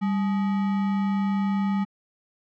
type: tone with sample-and-hold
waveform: sine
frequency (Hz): 197.5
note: G3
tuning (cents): +13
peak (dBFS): -21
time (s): 0.01-1.85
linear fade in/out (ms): 20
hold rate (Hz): 1050
effects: low-pass 2000 Hz 12 dB/octave